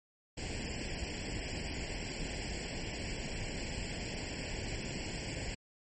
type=noise with comb filter; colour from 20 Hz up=pink; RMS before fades=-39 dBFS; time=0.37-5.55 s; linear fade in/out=10 ms; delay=0.4 ms; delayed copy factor=+0.9; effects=MP3 32 kbps